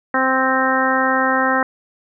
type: harmonic tone with a mistuned harmonic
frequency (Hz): 261.6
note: C4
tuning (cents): 0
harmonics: 1 / 2 / 3 / 4 / 5 / 6 / 7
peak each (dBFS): -22 / -22 / -22 / -22 / -22 / -22 / -22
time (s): 0.14-1.63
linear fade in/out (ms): 2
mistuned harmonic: 7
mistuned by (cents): +16
effects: none